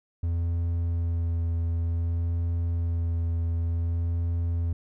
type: tone with vibrato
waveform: triangle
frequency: 84.3 Hz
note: E2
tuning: 39 cents sharp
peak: -22 dBFS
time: 0.23-4.73 s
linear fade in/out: 5 ms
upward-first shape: sine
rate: 0.55 Hz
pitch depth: 13 cents each way
effects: none